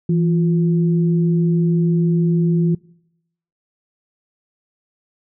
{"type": "tone pair together", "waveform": "sine", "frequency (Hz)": [166.8, 353.4], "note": ["E3", "F4"], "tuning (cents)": [21, 21], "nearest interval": "octave + minor second", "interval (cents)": 1300, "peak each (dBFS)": [-14, -23], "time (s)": [0.09, 2.75], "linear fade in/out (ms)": 5, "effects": ["noise-tail reverb RT60 0.8 s tail -24 dB re dry"]}